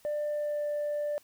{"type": "tone with pitch glide", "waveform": "sine", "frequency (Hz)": [594, 589.9], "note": ["D5", "D5"], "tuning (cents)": [20, 8], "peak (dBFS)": -27, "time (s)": [0.05, 1.18], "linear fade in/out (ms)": 0, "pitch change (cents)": -12, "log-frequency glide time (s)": [0.29, 0.65], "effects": ["tanh soft clip ceiling -27 dBFS", "white hiss -62 dBFS RMS until 1.23 s"]}